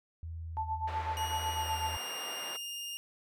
sine tone with vibrato, 81.9 Hz, E2, 11 cents flat, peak -38 dBFS, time 0.23-1.97 s, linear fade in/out 0 ms, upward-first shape triangle, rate 1.9 Hz, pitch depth 8 cents each way
sine tone with tremolo, 880 Hz, A5, in tune, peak -30 dBFS, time 0.57-1.95 s, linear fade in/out 0 ms, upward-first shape sine, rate 8 Hz, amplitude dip 80%
pink band-pass noise, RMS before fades -44 dBFS, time 0.87-2.57 s, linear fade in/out 10 ms, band 590 to 2100 Hz, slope 12 dB/octave
sawtooth tone with pitch glide, 2887 to 2821 Hz, F#7 to F7, -43 to +17 cents, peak -35 dBFS, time 1.17-2.97 s, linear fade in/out 0 ms, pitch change -40 cents, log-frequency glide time 1.55-1.75 s
effects none

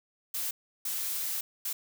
blue noise bursts at uneven times, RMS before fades -33 dBFS, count 3, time 0.34-0.51 / 0.85-1.41 / 1.65-1.73 s, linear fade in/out 5 ms, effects none

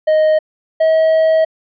triangle tone pair in turn, 622.3 / 639.4 Hz, D#5 / D#5, 0 / +47 cents, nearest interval unison, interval 47 cents, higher second, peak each -7 dBFS, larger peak neither, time 0.07-0.39 / 0.8-1.45 s, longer second, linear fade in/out 10 ms, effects resampled to 11025 Hz

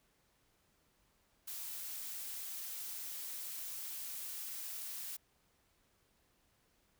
blue noise, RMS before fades -44 dBFS, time 1.47-5.17 s, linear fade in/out 10 ms, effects pink hiss -74 dBFS RMS until 6.99 s

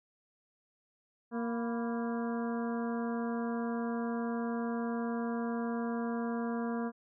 harmonic tone with a mistuned harmonic, 233.1 Hz, A#3, in tune, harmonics 1 / 2 / 3 / 4 / 5 / 6 / 7, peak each -33 / -39 / -43 / -45 / -47 / -49 / -50 dBFS, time 1.31-6.92 s, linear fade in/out 50 ms, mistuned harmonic 4, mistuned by +95 cents, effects none

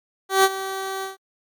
15% pulse tone with ADSR envelope, 385.1 Hz, G4, 31 cents flat, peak -5 dBFS, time 0.29-1.17 s, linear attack 150 ms, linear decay 44 ms, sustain -15 dB, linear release 140 ms, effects MP3 96 kbps

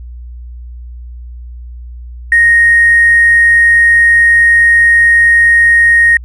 triangle tone with hard clipping, 1864.7 Hz, A#6, in tune, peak -4 dBFS, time 2.32-6.17 s, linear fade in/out 2 ms, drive 3 dB, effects added 60 Hz sine -25 dBFS peak until 6.24 s + resampled to 22050 Hz

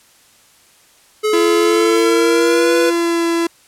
square tone with pitch glide, 428.1 to 491.8 Hz, A4 to B4, -47 to -7 cents, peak -14 dBFS, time 1.23-2.91 s, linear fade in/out 20 ms, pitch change +240 cents, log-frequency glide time 1.59-2.76 s
45% pulse tone with vibrato, 339 Hz, E4, 49 cents sharp, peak -14 dBFS, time 1.33-3.47 s, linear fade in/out 5 ms, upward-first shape sine, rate 0.87 Hz, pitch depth 15 cents each way
effects white hiss -50 dBFS RMS until 3.67 s + low-pass 11000 Hz 12 dB/octave

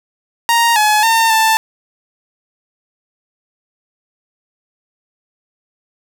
sawtooth tone with pitch steps, 933 / 849 / 907 / 886 Hz, A#5 / G#5 / A#5 / A5, +1 / +38 / -48 / +12 cents, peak -6 dBFS, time 0.49-1.57 s, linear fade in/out 0 ms, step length 270 ms, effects none

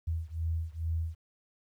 sine beating tone pair, 80.8 / 83.1 Hz, E2 / E2, -34 / +15 cents, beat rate 2.3 Hz, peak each -33 / -34 dBFS, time 0.07-1.15 s, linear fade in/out 10 ms, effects 11-bit

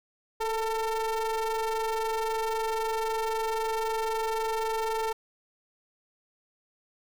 square ring-modulated tone, 226.3 Hz, A3, 49 cents sharp, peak -25 dBFS, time 0.4-5.13 s, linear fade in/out 10 ms, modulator 667 Hz, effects none

